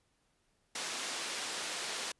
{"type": "band-pass noise", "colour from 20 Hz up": "white", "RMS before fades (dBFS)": -39, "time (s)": [0.75, 2.12], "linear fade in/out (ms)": 5, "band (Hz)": [280, 6300], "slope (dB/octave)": 12, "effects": ["pink hiss -75 dBFS RMS until 2.19 s", "resampled to 24000 Hz"]}